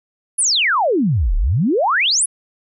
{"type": "exponential two-way sweep", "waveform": "sine", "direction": "down then up", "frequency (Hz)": [10950, 33.16, 10950], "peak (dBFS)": -13, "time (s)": [0.38, 2.26], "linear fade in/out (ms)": 10, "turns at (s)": 1.36, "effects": []}